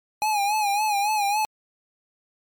square tone with vibrato, 830.6 Hz, G#5, in tune, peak -21 dBFS, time 0.22-1.45 s, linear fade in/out 0 ms, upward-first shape sine, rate 3.6 Hz, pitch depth 74 cents each way, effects MP3 96 kbps

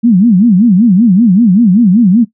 sine tone with vibrato, 207.7 Hz, G#3, in tune, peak -3 dBFS, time 0.03-2.25 s, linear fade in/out 20 ms, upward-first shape sine, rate 5.2 Hz, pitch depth 280 cents each way, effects noise-tail reverb RT60 0.1 s tail -19 dB re dry

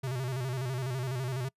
square tone with vibrato, 128.3 Hz, C3, 34 cents flat, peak -32 dBFS, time 0.03-1.49 s, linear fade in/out 10 ms, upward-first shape square, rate 12 Hz, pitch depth 77 cents each way, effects noise-tail reverb RT60 0.1 s tail -25 dB re dry + resampled to 32000 Hz

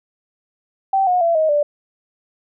sine tone with pitch steps, 775 / 723.1 / 674.7 / 629.5 / 587.3 Hz, G5 / F#5 / E5 / D#5 / D5, -20 / -40 / +40 / +20 / 0 cents, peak -13 dBFS, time 0.93-1.63 s, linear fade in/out 5 ms, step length 140 ms, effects none

